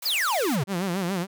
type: high-pass noise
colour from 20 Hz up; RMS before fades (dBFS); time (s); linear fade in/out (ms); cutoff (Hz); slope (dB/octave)
white; -36; 0.02-0.56; 5; 490; 96
type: exponential sweep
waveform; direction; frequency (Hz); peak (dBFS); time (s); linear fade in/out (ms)
square; down; 5274 to 119; -23; 0.05-0.64; 10
type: tone with vibrato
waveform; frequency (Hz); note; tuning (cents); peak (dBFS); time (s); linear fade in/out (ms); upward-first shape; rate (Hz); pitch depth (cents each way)
sawtooth; 184.1; F#3; -8; -21; 0.67-1.27; 50; sine; 7.1; 140
effects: none